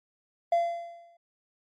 triangle tone with exponential decay, 684 Hz, F5, 36 cents flat, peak -16 dBFS, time 0.52-1.17 s, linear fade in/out 5 ms, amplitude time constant 140 ms, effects tanh soft clip ceiling -15 dBFS + MP3 48 kbps

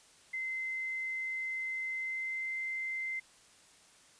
sine tone with pitch glide, 2066 to 2078 Hz, C7 to C7, -22 to -12 cents, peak -34 dBFS, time 0.33-3.2 s, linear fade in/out 10 ms, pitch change +10 cents, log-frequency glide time 1.96-2.55 s, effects white hiss -61 dBFS RMS until 4.19 s + resampled to 22050 Hz

